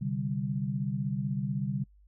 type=chord; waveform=sine; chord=C suspended second; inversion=none; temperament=equal; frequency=130.81 / 146.83 / 196 Hz; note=C3 / D3 / G3; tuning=0 / 0 / 0 cents; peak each=-33 dBFS; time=0.01-1.84 s; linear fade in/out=10 ms; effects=noise-tail reverb RT60 0.1 s tail -26 dB re dry + added 50 Hz sine -56 dBFS peak until 2.07 s